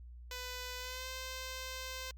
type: tone with pitch glide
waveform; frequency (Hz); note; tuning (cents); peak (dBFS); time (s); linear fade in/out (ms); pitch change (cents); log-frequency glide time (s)
5% pulse; 499.5 to 517.7; B4 to C5; +20 to -18; -30; 0.31-2.11; 2; +62; 0.78-1.08
effects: added 60 Hz sine -48 dBFS peak until 2.17 s + Opus 48 kbps